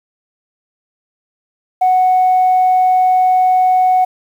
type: tone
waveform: sine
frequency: 740 Hz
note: F#5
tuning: in tune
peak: -7 dBFS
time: 1.81-4.05 s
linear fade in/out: 10 ms
effects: tanh soft clip ceiling -5 dBFS + 7-bit